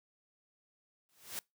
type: noise with exponential growth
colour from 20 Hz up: white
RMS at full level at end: -37 dBFS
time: 1.09-1.39 s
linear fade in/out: 0 ms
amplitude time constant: 64 ms
effects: noise-tail reverb RT60 0.2 s tail -25 dB re dry + high-pass 80 Hz 12 dB/octave